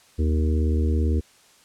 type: harmonic tone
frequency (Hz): 77.78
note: D#2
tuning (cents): 0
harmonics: 1 / 3 / 4 / 5 / 6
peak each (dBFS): -19 / -29 / -31 / -33 / -35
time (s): 0.18-1.21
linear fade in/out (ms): 20
effects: white hiss -55 dBFS RMS until 1.64 s + low-pass 9000 Hz 12 dB/octave